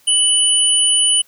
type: tone pair together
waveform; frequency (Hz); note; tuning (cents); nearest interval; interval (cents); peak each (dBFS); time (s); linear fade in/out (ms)
sine; 2978 / 9455; F#7 / D9; +11 / +11; octave + minor sixth; 2000; -14; 0.07-1.22; 10
effects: white hiss -53 dBFS RMS until 1.27 s